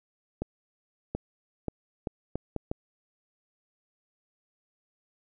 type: accelerating click train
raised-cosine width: 2 ms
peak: -17 dBFS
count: 7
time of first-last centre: 0.42-2.715 s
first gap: 730 ms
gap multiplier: 0.73
effects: none